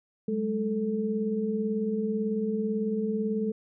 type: tone cluster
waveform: sine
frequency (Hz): 193 / 211.1 / 439.4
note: G3 / G#3 / A4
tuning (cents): -27 / +29 / -2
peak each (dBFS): -36 / -28 / -30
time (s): 0.28-3.52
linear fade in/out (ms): 5
effects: none